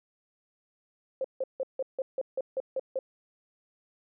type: tone bursts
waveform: sine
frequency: 528 Hz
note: C5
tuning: 16 cents sharp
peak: -27 dBFS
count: 10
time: 1.21-2.99 s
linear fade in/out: 2 ms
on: 34 ms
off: 160 ms
effects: none